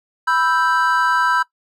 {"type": "chord", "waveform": "triangle", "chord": "E minor", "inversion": "second", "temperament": "equal", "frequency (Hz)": [987.8, 1318.5, 1568], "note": ["B5", "E6", "G6"], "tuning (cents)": [0, 0, 0], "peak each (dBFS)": -17, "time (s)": [0.27, 1.43], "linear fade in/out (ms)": 10, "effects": ["noise-tail reverb RT60 0.1 s tail -19 dB re dry"]}